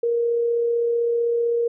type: tone with amplitude modulation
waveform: sine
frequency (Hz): 469.7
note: A#4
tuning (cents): +13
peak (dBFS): -17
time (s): 0.03-1.68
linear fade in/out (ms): 5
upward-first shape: sine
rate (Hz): 35.7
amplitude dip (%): 25
effects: none